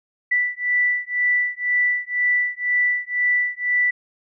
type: beating tone pair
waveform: sine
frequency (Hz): 1971 / 1973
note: B6 / B6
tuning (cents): -4 / -2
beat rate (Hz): 2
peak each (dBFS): -21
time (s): 0.31-3.91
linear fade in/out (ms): 10
effects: none